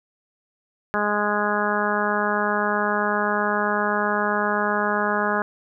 harmonic tone, 207.7 Hz, G#3, in tune, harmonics 1 / 2 / 3 / 4 / 5 / 6 / 7 / 8, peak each -28 / -28 / -28 / -28 / -28 / -28 / -28 / -28 dBFS, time 0.94-5.42 s, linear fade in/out 0 ms, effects none

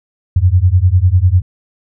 sine beating tone pair, 86.1 / 96.1 Hz, F2 / G2, -24 / -34 cents, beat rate 10 Hz, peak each -10 dBFS, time 0.36-1.42 s, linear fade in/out 5 ms, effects none

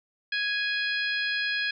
harmonic tone, 830.6 Hz, G#5, in tune, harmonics 2 / 3 / 4 / 5 / 6, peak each -28 / -32 / -34 / -36 / -38 dBFS, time 0.32-1.71 s, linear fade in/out 5 ms, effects none

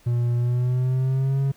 triangle tone with pitch glide, 120 to 137.05 Hz, B2 to C#3, -49 to -19 cents, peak -17 dBFS, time 0.06-1.52 s, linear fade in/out 10 ms, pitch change +230 cents, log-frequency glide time 0.37-1.41 s, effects pink hiss -56 dBFS RMS until 1.56 s

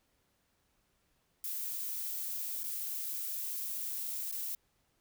violet noise with dropouts, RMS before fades -38 dBFS, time 1.44-4.55 s, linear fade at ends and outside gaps 2 ms, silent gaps 2.634-2.64 / 4.315-4.323 s, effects pink hiss -75 dBFS RMS until 5 s

